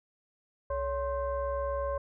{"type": "tone with frequency modulation", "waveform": "sine", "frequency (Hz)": 560, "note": "C#5", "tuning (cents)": 18, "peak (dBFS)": -29, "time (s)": [0.7, 1.98], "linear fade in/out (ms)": 5, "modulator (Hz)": 496, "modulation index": 0.95, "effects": []}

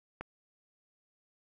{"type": "click", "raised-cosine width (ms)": 0.5, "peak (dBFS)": -24, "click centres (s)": 0.21, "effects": []}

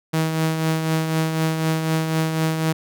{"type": "tone with tremolo", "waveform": "sawtooth", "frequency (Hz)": 159.8, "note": "D#3", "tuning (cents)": 47, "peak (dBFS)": -13, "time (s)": [0.13, 2.73], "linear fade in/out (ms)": 10, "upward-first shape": "triangle", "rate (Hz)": 4, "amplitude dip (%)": 50, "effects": []}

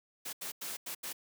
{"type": "noise bursts at uneven times", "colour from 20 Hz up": "white", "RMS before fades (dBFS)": -40, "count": 5, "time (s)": [[0.25, 0.33], [0.41, 0.52], [0.61, 0.77], [0.86, 0.95], [1.03, 1.13]], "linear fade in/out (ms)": 10, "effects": ["high-pass 200 Hz 12 dB/octave"]}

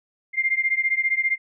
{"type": "beating tone pair", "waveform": "sine", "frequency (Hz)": [2100, 2115], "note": ["C7", "C7"], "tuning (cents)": [6, 18], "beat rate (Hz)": 15, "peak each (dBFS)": [-22, -23], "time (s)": [0.33, 1.38], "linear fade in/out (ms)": 50, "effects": []}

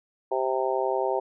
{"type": "harmonic tone", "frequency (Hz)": 130.81, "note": "C3", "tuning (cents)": 0, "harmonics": [3, 4, 5, 6, 7], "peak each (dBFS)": [-28, -29, -30, -31, -31], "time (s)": [0.31, 1.2], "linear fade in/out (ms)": 10, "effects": []}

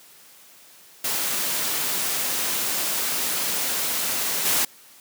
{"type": "noise with level steps", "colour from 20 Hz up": "white", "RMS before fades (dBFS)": [-25, -21], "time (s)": [1.04, 4.65], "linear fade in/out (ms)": 5, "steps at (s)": 4.45, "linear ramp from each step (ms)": 10, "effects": ["white hiss -50 dBFS RMS until 5 s", "high-pass 150 Hz 12 dB/octave"]}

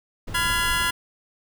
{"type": "noise", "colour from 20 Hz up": "brown", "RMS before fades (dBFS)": -32, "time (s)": [0.27, 0.91], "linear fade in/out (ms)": 10}
{"type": "chord", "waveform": "25% pulse", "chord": "F diminished", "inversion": "second", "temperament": "just", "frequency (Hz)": [1005.8, 1396.9, 1676.3], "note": ["Cb6", "F6", "Ab6"], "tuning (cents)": [31, 0, 16], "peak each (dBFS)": -22, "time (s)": [0.34, 0.91], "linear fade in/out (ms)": 10}
{"effects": []}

